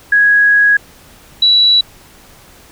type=tone pair in turn; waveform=sine; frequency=1661.2 / 3928 Hz; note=G#6 / B7; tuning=0 / -10 cents; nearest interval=octave + minor third; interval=1490 cents; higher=second; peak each=-6 dBFS; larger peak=neither; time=0.12-0.77 / 1.42-1.81 s; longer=first; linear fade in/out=5 ms; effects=pink hiss -42 dBFS RMS until 2.71 s